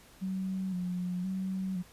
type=tone with vibrato; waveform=sine; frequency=184.3 Hz; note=F#3; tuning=7 cents flat; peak=-31 dBFS; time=0.21-1.83 s; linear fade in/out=20 ms; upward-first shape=square; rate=0.97 Hz; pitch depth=45 cents each way; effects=pink hiss -57 dBFS RMS until 1.92 s + resampled to 32000 Hz